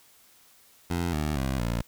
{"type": "tone with pitch steps", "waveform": "15% pulse", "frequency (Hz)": [86.5, 75.74, 66.32, 58.07], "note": ["F2", "D#2", "C2", "A#1"], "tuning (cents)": [-16, -46, 24, -6], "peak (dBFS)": -20, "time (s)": [0.9, 1.82], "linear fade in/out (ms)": 5, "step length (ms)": 230, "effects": ["white hiss -58 dBFS RMS until 1.87 s"]}